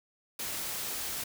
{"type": "noise", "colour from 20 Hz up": "white", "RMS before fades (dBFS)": -36, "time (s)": [0.39, 1.24], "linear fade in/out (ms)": 5, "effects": []}